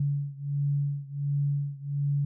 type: beating tone pair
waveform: sine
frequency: 141.9 / 143.3 Hz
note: C#3 / D3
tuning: +41 / -42 cents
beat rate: 1.4 Hz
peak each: -28 / -30 dBFS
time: 0-2.25 s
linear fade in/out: 5 ms
effects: none

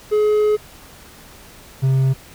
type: tone pair in turn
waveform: triangle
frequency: 423.2 / 133.01 Hz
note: G#4 / C3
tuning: +33 / +29 cents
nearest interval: octave + minor sixth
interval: 2004 cents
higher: first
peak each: -11 dBFS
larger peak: neither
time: 0.11-0.57 / 1.82-2.14 s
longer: first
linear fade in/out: 20 ms
effects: pink hiss -43 dBFS RMS until 2.34 s

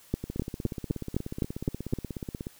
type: two click trains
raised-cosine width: 3 ms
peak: -21 / -13 dBFS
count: 38 / 8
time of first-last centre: 0.24-2.469 / 0.14-1.935 s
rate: 16.6 / 3.9 Hz
effects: white hiss -56 dBFS RMS until 2.59 s

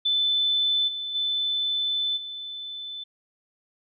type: tone with level steps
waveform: sine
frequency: 3516 Hz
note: A7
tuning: 2 cents flat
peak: -20 / -29 / -23 / -33 dBFS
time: 0.05-3.04 s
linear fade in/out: 10 ms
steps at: 0.87 / 1.14 / 2.16 s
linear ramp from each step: 20 ms
effects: none

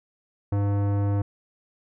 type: tone with tanh clipping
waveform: sine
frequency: 100.9 Hz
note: G#2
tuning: 49 cents flat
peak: -23 dBFS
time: 0.52-1.22 s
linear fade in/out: 5 ms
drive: 18 dB
effects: none

